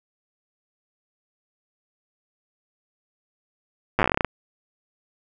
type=slowing click train; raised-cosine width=0.5 ms; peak=-4 dBFS; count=14; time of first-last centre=3.99-4.247 s; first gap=8 ms; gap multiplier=1.14; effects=none